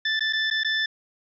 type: tone with dropouts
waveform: 25% pulse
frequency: 1760 Hz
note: A6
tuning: in tune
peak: -18 dBFS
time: 0.05-0.86 s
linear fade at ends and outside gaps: 5 ms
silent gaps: 0.195-0.206 / 0.327-0.332 / 0.502-0.51 / 0.635-0.646 s
effects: resampled to 16000 Hz